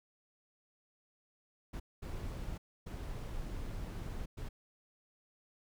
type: noise bursts at uneven times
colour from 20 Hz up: brown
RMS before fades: -41 dBFS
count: 4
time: 1.73-1.8 / 2.02-2.58 / 2.86-4.26 / 4.37-4.49 s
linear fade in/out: 10 ms
effects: none